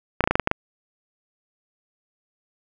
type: clicks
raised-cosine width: 0.5 ms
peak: -3 dBFS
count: 8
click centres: 0.207 / 0.24 / 0.275 / 0.31 / 0.355 / 0.397 / 0.474 / 0.514 s
effects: none